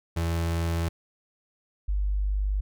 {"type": "tone pair in turn", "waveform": ["35% pulse", "sine"], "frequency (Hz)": [83.6, 49.7], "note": ["E2", "G1"], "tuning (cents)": [25, 25], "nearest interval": "major sixth", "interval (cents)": 900, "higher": "first", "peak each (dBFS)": -23, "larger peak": "neither", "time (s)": [[0.16, 0.89], [1.88, 2.61]], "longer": "neither", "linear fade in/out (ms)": 10, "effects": []}